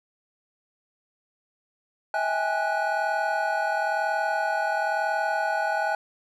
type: tone cluster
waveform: triangle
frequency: 645 / 800 / 841 / 1476 Hz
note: E5 / G5 / G#5 / F#6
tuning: -38 / +35 / +22 / -5 cents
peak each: -27 dBFS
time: 2.14-5.95 s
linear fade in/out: 2 ms
effects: none